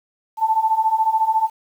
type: beating tone pair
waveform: sine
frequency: 873 / 887 Hz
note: A5 / A5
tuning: -14 / +14 cents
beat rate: 14 Hz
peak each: -20 / -17 dBFS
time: 0.37-1.5 s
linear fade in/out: 50 ms
effects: 8-bit

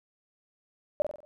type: tone with echo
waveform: sine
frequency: 597 Hz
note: D5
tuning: 28 cents sharp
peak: -21 dBFS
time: 1-1.02 s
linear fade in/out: 0 ms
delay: 46 ms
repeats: 5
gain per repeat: -6 dB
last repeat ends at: 1.25 s
effects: none

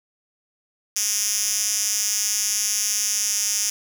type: tone with high-pass filter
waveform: 5% pulse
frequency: 207.7 Hz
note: G#3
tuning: in tune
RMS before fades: -23 dBFS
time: 0.96-3.7 s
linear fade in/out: 5 ms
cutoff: 5900 Hz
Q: 1.8
effects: none

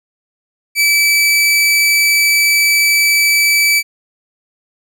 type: tone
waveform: sawtooth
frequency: 2307 Hz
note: D7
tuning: 31 cents flat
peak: -6 dBFS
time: 0.75-3.83 s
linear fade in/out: 50 ms
effects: none

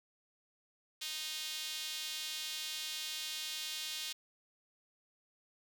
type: tone with high-pass filter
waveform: sawtooth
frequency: 310.1 Hz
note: D#4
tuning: 6 cents flat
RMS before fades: -41 dBFS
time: 1.01-4.13 s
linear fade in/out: 10 ms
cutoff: 3500 Hz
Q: 1.9
effects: none

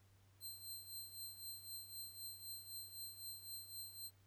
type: tone with tremolo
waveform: 10% pulse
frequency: 4134 Hz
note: C8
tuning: 22 cents flat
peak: -39 dBFS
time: 0.4-4.11 s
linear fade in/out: 50 ms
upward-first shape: triangle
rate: 3.9 Hz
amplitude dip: 75%
effects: added 97 Hz sine -67 dBFS peak until 4.26 s + pink hiss -75 dBFS RMS until 4.26 s

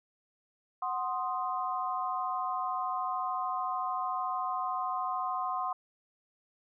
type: chord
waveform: sine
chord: C diminished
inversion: second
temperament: equal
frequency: 740 / 1046.5 / 1244.5 Hz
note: Gb5 / C6 / Eb6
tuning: 0 / 0 / 0 cents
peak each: -35 / -33 / -37 dBFS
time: 0.82-5.73 s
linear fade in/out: 5 ms
effects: none

